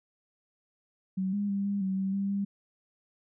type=tone with pitch steps; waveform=sine; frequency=189 / 203.6 / 198.5 / 200.9 / 190.5 / 192.5 / 197.6 / 199.3 Hz; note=F#3 / G#3 / G3 / G3 / G3 / G3 / G3 / G3; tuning=+37 / -34 / +22 / +43 / -49 / -31 / +14 / +29 cents; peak=-27 dBFS; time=1.17-2.45 s; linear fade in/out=10 ms; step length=160 ms; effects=none